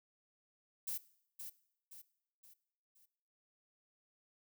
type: noise with echo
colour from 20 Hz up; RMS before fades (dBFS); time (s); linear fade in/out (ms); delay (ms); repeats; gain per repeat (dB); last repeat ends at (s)
violet; -40; 0.87-0.98; 10; 520; 4; -7; 3.06
effects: noise-tail reverb RT60 0.7 s tail -19 dB re dry